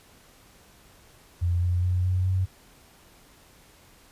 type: tone with pitch steps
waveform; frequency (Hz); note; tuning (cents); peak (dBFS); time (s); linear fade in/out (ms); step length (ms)
sine; 87.2 / 88.72 / 90.28 / 91.85 / 93.46; F2 / F2 / F#2 / F#2 / F#2; -2 / +28 / -42 / -12 / +18; -21; 1.41-2.46; 20; 210
effects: pink hiss -55 dBFS RMS until 4.11 s + resampled to 32000 Hz